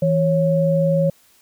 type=tone pair together; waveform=sine; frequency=163.8 / 551 Hz; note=E3 / C#5; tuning=-11 / -11 cents; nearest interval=octave + major sixth; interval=2100 cents; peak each=-17 dBFS; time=0.02-1.1 s; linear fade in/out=5 ms; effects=white hiss -55 dBFS RMS until 1.41 s